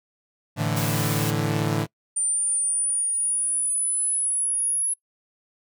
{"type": "chord", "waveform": "sawtooth", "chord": "A suspended fourth", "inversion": "none", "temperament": "equal", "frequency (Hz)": [110, 146.83, 164.81], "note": ["A2", "D3", "E3"], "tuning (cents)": [0, 0, 0], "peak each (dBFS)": [-22, -22, -24], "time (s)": [0.56, 1.87], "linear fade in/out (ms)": 50}
{"type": "band-stop noise", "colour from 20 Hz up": "white", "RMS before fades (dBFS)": -31, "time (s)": [0.76, 1.31], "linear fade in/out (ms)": 10, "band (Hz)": [220, 470], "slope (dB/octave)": 96}
{"type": "linear sweep", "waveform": "sine", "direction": "up", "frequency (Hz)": [9070, 10548], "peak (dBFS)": -21, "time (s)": [2.16, 4.94], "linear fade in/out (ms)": 10}
{"effects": ["noise-tail reverb RT60 0.1 s tail -24 dB re dry"]}